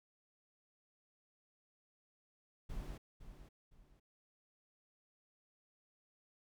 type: noise with echo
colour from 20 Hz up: brown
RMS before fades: -44 dBFS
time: 2.69-2.98 s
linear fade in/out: 10 ms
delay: 510 ms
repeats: 2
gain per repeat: -10 dB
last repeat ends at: 4 s
effects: none